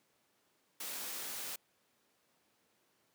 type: noise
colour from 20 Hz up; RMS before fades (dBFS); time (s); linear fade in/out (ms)
white; -42; 0.8-1.56; 5
effects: pink hiss -74 dBFS RMS until 3.14 s + high-pass 200 Hz 12 dB/octave